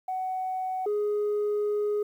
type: tone pair in turn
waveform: sine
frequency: 748 / 416.3 Hz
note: F#5 / G#4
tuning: +19 / +4 cents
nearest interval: minor seventh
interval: 1015 cents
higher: first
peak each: -27 / -22 dBFS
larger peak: second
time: 0.08-0.86 / 0.86-2.03 s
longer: second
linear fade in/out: 5 ms
effects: tanh soft clip ceiling -23 dBFS + 10-bit